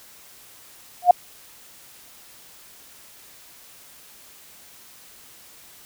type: tone with exponential growth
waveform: sine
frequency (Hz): 714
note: F5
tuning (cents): +38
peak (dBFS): -3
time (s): 1.02-1.11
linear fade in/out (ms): 5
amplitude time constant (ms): 18
effects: white hiss -48 dBFS RMS until 5.85 s